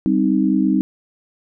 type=chord; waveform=sine; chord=C minor; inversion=second; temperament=equal; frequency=196 / 261.6 / 311.1 Hz; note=G3 / C4 / Eb4; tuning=0 / 0 / 0 cents; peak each=-18 dBFS; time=0.06-0.81 s; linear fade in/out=0 ms; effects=none